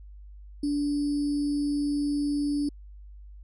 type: tone with sample-and-hold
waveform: sine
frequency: 289.7 Hz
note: D4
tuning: 24 cents flat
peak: -24 dBFS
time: 0.63-2.69 s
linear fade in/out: 5 ms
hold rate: 4900 Hz
effects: added 50 Hz sine -43 dBFS peak until 3.43 s + resampled to 24000 Hz